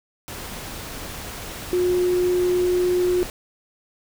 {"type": "tone in noise", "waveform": "sine", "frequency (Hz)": 359.5, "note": "F#4", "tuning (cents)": -50, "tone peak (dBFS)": -17, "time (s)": [1.73, 3.23], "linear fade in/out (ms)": 0, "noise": "pink", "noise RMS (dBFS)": -34, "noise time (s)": [0.28, 3.3], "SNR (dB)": 14, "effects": []}